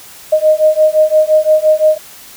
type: beating tone pair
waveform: sine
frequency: 617 / 622.8 Hz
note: D#5 / D#5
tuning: -15 / +2 cents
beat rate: 5.8 Hz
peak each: -10 dBFS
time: 0.32-1.98 s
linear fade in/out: 10 ms
effects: white hiss -36 dBFS RMS until 2.36 s